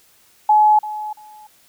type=tone with echo; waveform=sine; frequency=850 Hz; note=G#5; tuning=40 cents sharp; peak=-9 dBFS; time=0.49-0.79 s; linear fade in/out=5 ms; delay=340 ms; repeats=2; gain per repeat=-15 dB; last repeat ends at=1.47 s; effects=white hiss -54 dBFS RMS until 1.68 s